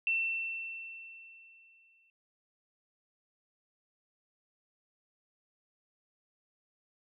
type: tone with exponential decay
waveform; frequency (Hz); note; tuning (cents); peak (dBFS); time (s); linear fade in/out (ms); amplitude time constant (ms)
sine; 2690; E7; +34; -26; 0.07-2.1; 1; 440
effects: none